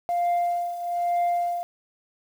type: tone with tremolo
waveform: sine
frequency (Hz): 698.5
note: F5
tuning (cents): 0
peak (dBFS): -17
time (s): 0.09-1.63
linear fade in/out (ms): 0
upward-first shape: triangle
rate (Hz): 1.1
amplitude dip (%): 80
effects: tanh soft clip ceiling -19 dBFS + 8-bit